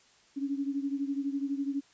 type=beating tone pair; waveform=sine; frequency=275.9 / 287.9 Hz; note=C#4 / D4; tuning=-8 / -34 cents; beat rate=12 Hz; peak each=-31 / -35 dBFS; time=0.36-1.81 s; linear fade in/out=20 ms; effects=white hiss -62 dBFS RMS until 1.93 s + resampled to 16000 Hz